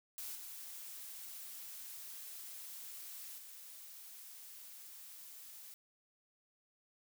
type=noise with level steps; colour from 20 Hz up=blue; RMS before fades=-45 / -49 / -53 dBFS; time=0.18-5.74 s; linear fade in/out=0 ms; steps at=0.35 / 3.38 s; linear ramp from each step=2 ms; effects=none